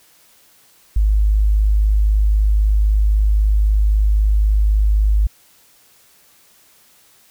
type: tone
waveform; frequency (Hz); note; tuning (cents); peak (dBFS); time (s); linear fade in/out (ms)
sine; 51.91; G#1; 0; -11; 0.96-5.27; 5
effects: white hiss -52 dBFS RMS until 7.3 s